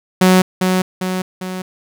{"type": "tone with echo", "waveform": "sawtooth", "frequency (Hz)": 185, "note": "F#3", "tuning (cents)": 0, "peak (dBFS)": -4, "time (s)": [0.21, 0.42], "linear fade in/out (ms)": 5, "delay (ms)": 400, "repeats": 3, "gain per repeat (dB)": -5, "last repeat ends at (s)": 1.62, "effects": []}